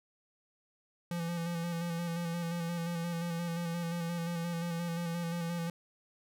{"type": "tone with vibrato", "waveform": "square", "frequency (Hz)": 170, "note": "F3", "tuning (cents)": -46, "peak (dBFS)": -34, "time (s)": [1.11, 5.7], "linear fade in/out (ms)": 2, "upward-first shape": "square", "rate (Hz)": 5.7, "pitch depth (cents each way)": 26, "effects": []}